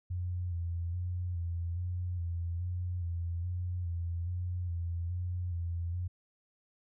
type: tone with vibrato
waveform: sine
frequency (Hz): 87.31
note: F2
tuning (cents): 0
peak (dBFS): -32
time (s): 0.1-6.08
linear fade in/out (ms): 10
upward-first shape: square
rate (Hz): 1.2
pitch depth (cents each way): 39
effects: none